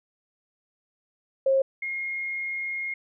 sine tone pair in turn, 537 / 2143 Hz, C5 / C7, +45 / +41 cents, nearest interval 2 octaves, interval 2396 cents, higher second, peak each -18 / -28 dBFS, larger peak first, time 1.46-1.62 / 1.82-2.94 s, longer second, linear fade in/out 5 ms, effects none

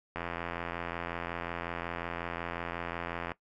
click train, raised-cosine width 0.5 ms, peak -20 dBFS, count 271, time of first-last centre 0.16-3.318 s, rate 85.5 Hz, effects noise-tail reverb RT60 0.1 s tail -18 dB re dry

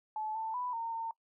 sine tone with pitch steps, 864 / 888 / 991 / 916 / 909 Hz, A5 / A5 / B5 / A#5 / A#5, -32 / +16 / +6 / -31 / -44 cents, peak -34 dBFS, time 0.16-1.11 s, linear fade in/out 2 ms, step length 190 ms, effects noise-tail reverb RT60 0.1 s tail -22 dB re dry

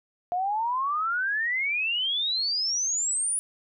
sine exponential sweep, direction up, 698.5 to 9956 Hz, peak -24 dBFS, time 0.32-3.39 s, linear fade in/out 0 ms, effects none

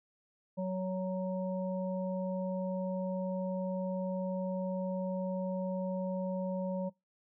harmonic tone, 186.2 Hz, F#3, 11 cents sharp, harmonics 1 / 3 / 5, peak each -34 / -36 / -46 dBFS, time 0.57-6.9 s, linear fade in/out 20 ms, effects noise-tail reverb RT60 0.2 s tail -23 dB re dry

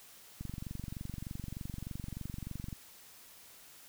click train, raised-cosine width 5 ms, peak -28 dBFS, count 55, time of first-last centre 0.41-2.728 s, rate 23.3 Hz, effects white hiss -56 dBFS RMS until 3.88 s

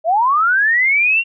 sine linear sweep, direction up, 615 to 2786 Hz, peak -11 dBFS, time 0.04-1.24 s, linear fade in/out 50 ms, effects none

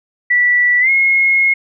sine tone with pitch glide, 1959 to 2161 Hz, B6 to C#7, -15 to -45 cents, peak -9 dBFS, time 0.3-1.54 s, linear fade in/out 10 ms, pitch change +170 cents, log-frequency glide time 0.8-0.9 s, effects none

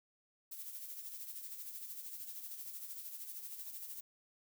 violet noise with tremolo, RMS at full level -45 dBFS, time 0.51-4.01 s, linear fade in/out 10 ms, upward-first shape sine, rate 13 Hz, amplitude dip 50%, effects none

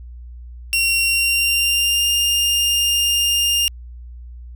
sawtooth tone with pitch glide, 2745 to 2809 Hz, F7 to F7, -31 to +9 cents, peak -12 dBFS, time 0.73-3.68 s, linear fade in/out 0 ms, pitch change +40 cents, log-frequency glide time 1.02-2.08 s, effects added 60 Hz sine -33 dBFS peak until 4.55 s

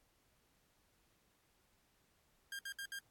sawtooth tone bursts, 1606 Hz, G6, 41 cents sharp, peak -39 dBFS, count 4, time 2.52-2.989 s, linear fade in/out 2 ms, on 70 ms, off 63 ms, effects pink hiss -75 dBFS RMS until 3.1 s + AAC 64 kbps

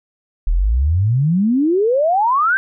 sine exponential sweep, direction up, 36.71 to 1598 Hz, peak -12 dBFS, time 0.47-2.57 s, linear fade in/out 0 ms, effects none

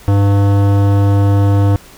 sine tone with hard clipping, 100 Hz, G2, 35 cents sharp, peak -10 dBFS, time 0.08-1.76 s, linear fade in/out 0 ms, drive 17 dB, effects pink hiss -40 dBFS RMS until 1.97 s

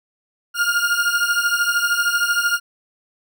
40% pulse beating tone pair, 1408 / 1421 Hz, F6 / F6, +14 / +30 cents, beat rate 13 Hz, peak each -19 dBFS, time 0.54-2.6 s, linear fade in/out 50 ms, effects none

